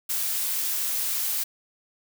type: noise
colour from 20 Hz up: blue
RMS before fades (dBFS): -27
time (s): 0.09-1.44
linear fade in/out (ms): 10
effects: none